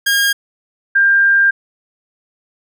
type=tone pair in turn; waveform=sawtooth / sine; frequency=1622 / 1595.1 Hz; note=G#6 / G6; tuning=-41 / +30 cents; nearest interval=unison; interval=29 cents; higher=first; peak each=-8 dBFS; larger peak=neither; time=0.06-0.33 / 0.95-1.51 s; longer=second; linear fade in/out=10 ms; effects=none